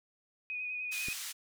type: tone with vibrato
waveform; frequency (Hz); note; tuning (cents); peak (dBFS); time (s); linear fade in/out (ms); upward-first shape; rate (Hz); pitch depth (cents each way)
sine; 2489; D#7; 0; -35; 0.5-1.13; 0; sine; 10; 26
type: band-pass noise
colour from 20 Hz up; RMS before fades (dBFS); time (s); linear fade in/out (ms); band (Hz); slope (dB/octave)
white; -41; 0.91-1.33; 20; 1900 to 10000; 12
type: click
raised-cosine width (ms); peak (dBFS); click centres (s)
3; -30; 1.085
effects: none